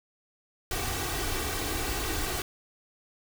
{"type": "noise with comb filter", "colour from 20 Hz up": "pink", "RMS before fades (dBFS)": -31, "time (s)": [0.71, 2.42], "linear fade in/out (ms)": 2, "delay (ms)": 2.6, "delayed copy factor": 0.65, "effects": []}